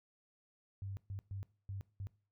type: tone bursts at uneven times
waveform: sine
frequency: 98 Hz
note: G2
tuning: in tune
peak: -40 dBFS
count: 5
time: 0.82-0.97 / 1.1-1.19 / 1.31-1.43 / 1.69-1.81 / 2-2.07 s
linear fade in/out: 0 ms
effects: noise-tail reverb RT60 0.4 s tail -20 dB re dry